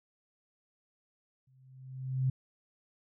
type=tone with exponential growth; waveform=sine; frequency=130.81 Hz; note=C3; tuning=in tune; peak=-24 dBFS; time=1.47-2.3 s; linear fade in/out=5 ms; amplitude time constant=180 ms; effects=none